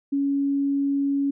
sine tone, 279.3 Hz, C#4, 13 cents sharp, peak -20 dBFS, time 0.12-1.31 s, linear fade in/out 10 ms, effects none

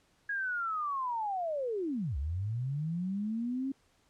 sine linear two-way sweep, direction down then up, 1661.2 to 64.3 to 274.7 Hz, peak -31 dBFS, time 0.29-3.72 s, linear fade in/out 5 ms, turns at 2.17 s, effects pink hiss -69 dBFS RMS until 4.09 s + low-pass 9000 Hz 12 dB/octave

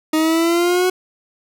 40% pulse exponential sweep, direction up, 311.1 to 370 Hz, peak -13 dBFS, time 0.13-0.9 s, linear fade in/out 5 ms, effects none

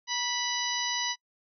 harmonic tone with a mistuned harmonic, 986 Hz, B5, 3 cents flat, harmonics 1 / 2 / 3 / 4 / 5 / 6, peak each -35 / -35 / -35 / -35 / -35 / -35 dBFS, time 0.07-1.16 s, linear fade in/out 50 ms, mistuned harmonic 1, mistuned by -40 cents, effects noise-tail reverb RT60 0.1 s tail -25 dB re dry

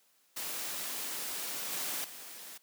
white noise with level steps, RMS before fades -38 / -36 / -47 dBFS, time 0.36-2.58 s, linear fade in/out 10 ms, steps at 1.72 / 2.04 s, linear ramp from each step 5 ms, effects white hiss -69 dBFS RMS until 2.62 s + high-pass 200 Hz 12 dB/octave

